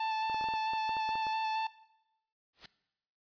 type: tone with vibrato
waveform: 45% pulse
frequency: 880 Hz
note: A5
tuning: in tune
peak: -31 dBFS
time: 0-1.67 s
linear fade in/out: 5 ms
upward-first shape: square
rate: 4.5 Hz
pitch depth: 9 cents each way
type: clicks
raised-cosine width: 1 ms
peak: -31 dBFS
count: 12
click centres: 0.298 / 0.345 / 0.411 / 0.441 / 0.487 / 0.538 / 0.735 / 0.893 / 0.968 / 1.091 / 1.155 / 1.268 s
type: noise with exponential growth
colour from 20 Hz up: white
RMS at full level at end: -40 dBFS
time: 2.53-2.66 s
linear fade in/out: 5 ms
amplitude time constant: 27 ms
effects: noise-tail reverb RT60 0.9 s tail -18 dB re dry + resampled to 11025 Hz